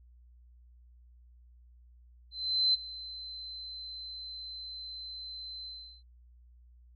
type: tone with ADSR envelope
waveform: sine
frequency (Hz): 4069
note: C8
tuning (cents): -49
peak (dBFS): -22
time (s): 2.31-6.03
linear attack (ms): 430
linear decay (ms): 17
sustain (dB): -18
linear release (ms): 370
effects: added 60 Hz sine -55 dBFS peak until 6.95 s